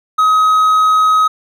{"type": "tone", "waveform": "triangle", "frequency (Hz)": 1267, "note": "D#6", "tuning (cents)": 31, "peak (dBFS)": -6, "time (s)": [0.18, 1.28], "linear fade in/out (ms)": 10, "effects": []}